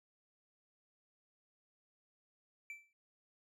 triangle tone with exponential decay, 2330 Hz, D7, 14 cents flat, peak -40 dBFS, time 2.7-2.93 s, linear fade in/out 1 ms, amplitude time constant 49 ms, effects none

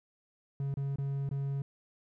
triangle tone with dropouts, 138.59 Hz, C#3, in tune, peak -29 dBFS, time 0.6-1.62 s, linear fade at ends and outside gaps 2 ms, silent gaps 0.741-0.771 / 0.959-0.984 / 1.291-1.312 s, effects none

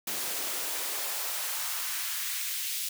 white noise with high-pass filter sweep, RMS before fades -33 dBFS, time 0.07-2.89 s, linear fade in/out 5 ms, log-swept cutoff 210 to 3100 Hz, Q 1.1, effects none

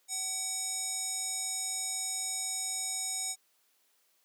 square tone with band-pass filter, 758 Hz, F#5, 42 cents sharp, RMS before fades -35 dBFS, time 0.08-3.36 s, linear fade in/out 50 ms, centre 7600 Hz, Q 6.1, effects white hiss -71 dBFS RMS until 4.24 s + high-pass 300 Hz 12 dB/octave

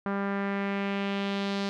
sawtooth tone with low-pass filter sweep, 198.6 Hz, G3, 23 cents sharp, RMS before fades -30 dBFS, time 0.06-1.69 s, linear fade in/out 0 ms, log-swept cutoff 1400 to 4500 Hz, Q 2, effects none

